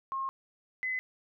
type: tone pair in turn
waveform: sine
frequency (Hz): 1074 / 2027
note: C6 / B6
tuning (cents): +45 / +45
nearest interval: major seventh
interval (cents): 1100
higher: second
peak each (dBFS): -31 / -30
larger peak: second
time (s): 0.12-0.29 / 0.83-0.99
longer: first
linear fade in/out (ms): 0
effects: none